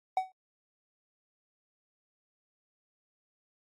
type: tone with exponential decay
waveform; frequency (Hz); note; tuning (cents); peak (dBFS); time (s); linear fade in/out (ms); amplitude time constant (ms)
triangle; 752; F#5; +28; -20; 0.17-0.32; 2; 32
effects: AAC 32 kbps